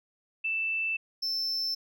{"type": "tone pair in turn", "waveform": ["sine", "triangle"], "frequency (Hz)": [2651, 5316], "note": ["E7", "E8"], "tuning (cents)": [9, 14], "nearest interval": "octave", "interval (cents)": 1205, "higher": "second", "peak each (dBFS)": [-27, -27], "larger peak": "neither", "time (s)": [[0.44, 0.97], [1.22, 1.75]], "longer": "neither", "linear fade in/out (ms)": 10, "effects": []}